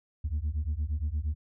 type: beating tone pair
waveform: sine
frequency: 71.3 / 79.9 Hz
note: C#2 / D#2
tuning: +49 / +47 cents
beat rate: 8.6 Hz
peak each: -29 / -29 dBFS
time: 0.24-1.35 s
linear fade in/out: 10 ms
effects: tanh soft clip ceiling -25 dBFS